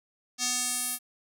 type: tone with band-pass filter sweep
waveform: square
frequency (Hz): 248.2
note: B3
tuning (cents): +9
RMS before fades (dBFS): -30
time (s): 0.38-0.99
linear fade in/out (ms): 50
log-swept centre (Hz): 6000 to 12000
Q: 2.1
effects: none